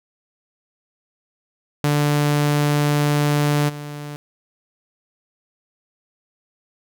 sawtooth tone with level steps, 146.83 Hz, D3, in tune, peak -12 / -26 dBFS, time 1.84-4.16 s, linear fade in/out 0 ms, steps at 3.68 s, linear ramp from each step 20 ms, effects none

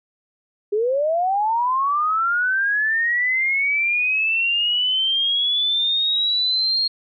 sine linear sweep, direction up, 399.9 to 4267 Hz, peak -17 dBFS, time 0.72-6.88 s, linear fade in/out 10 ms, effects none

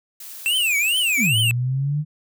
blue noise, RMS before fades -37 dBFS, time 0.2-1.27 s, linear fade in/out 5 ms
square tone with vibrato, 2635 Hz, E7, 1 cent flat, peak -18 dBFS, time 0.46-1.51 s, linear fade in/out 0 ms, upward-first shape triangle, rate 2.4 Hz, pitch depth 300 cents each way
sine exponential two-way sweep, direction down then up, 293.3 to 110 to 153.7 Hz, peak -19 dBFS, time 1.17-2.05 s, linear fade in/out 50 ms, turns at 1.35 s
effects none

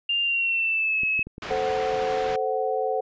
sine tone with pitch glide, 2797 to 2580 Hz, F7 to E7, +2 to -38 cents, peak -21 dBFS, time 0.09-1.23 s, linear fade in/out 5 ms, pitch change -140 cents, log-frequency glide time 0.22-1.01 s
clicks, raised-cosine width 3 ms, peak -25 dBFS, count 5, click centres 1.034 / 1.193 / 1.27 / 1.381 / 1.517 s
white low-pass noise, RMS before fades -35 dBFS, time 1.42-2.36 s, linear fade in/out 2 ms, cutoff 2200 Hz, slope 12 dB/octave
sine chord, F# diminished, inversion first, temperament equal with one note detuned, 440 / 523.3 / 746 Hz, A4 / C5 / F#5, 0 / 0 / +14 cents, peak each -27 dBFS, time 1.5-3.01 s, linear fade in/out 10 ms
effects resampled to 16000 Hz

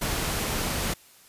pink noise, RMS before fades -28 dBFS, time 0.01-0.94 s, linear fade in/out 10 ms, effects white hiss -54 dBFS RMS until 1.28 s + resampled to 32000 Hz

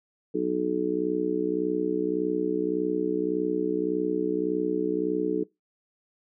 harmonic tone, 61.74 Hz, B1, in tune, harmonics 3 / 4 / 5 / 6 / 7, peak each -34 / -38 / -28 / -31 / -28 dBFS, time 0.34-5.44 s, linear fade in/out 10 ms, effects noise-tail reverb RT60 0.2 s tail -23 dB re dry

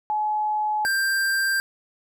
sine / square tone pair in turn, 850 / 1580.7 Hz, G#5 / G6, +40 / +14 cents, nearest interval major seventh, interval 1074 cents, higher second, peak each -21 dBFS, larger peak neither, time 0.1-0.85 / 0.85-1.6 s, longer neither, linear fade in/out 0 ms, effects none

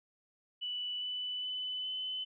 sine tone with pitch steps, 2966 / 2987 / 3007 / 3028 Hz, F#7 / F#7 / F#7 / F#7, +4 / +16 / +27 / +39 cents, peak -35 dBFS, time 0.61-2.25 s, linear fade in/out 20 ms, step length 410 ms, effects none

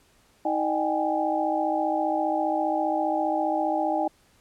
sine tone cluster, 317.5 / 608 / 773 / 828 Hz, D#4 / D#5 / G5 / G#5, +35 / -40 / -24 / -5 cents, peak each -28 dBFS, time 0.45-4.08 s, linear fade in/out 5 ms, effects pink hiss -61 dBFS RMS until 4.4 s + low-pass 12000 Hz 12 dB/octave

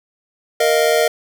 square chord, Bb suspended fourth, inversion none, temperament just, 466.2 / 621.6 / 699.2 Hz, Bb4 / Eb5 / F5, 0 / -2 / +2 cents, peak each -17 / -17 / -21 dBFS, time 0.6-1.08 s, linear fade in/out 5 ms, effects none

